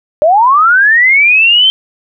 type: linear sweep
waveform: sine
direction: up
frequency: 576 to 3136 Hz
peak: -4 dBFS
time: 0.22-1.7 s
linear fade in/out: 0 ms
effects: none